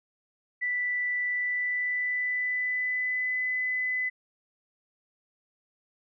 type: tone with pitch glide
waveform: sine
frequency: 1975.5 to 2009 Hz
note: B6 to B6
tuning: 0 to +29 cents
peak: -26 dBFS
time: 0.61-4.1 s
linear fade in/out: 20 ms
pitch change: +29 cents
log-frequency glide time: 1.26-3.4 s
effects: none